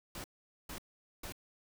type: noise bursts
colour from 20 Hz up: pink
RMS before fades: -44 dBFS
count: 3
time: 0.15-1.323 s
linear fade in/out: 2 ms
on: 91 ms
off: 450 ms
effects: none